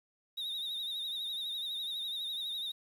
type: tone with vibrato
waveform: triangle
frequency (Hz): 3729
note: A#7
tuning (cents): 0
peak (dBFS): -34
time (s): 0.37-2.72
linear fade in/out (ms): 10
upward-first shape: triangle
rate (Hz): 12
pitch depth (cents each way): 81
effects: 10-bit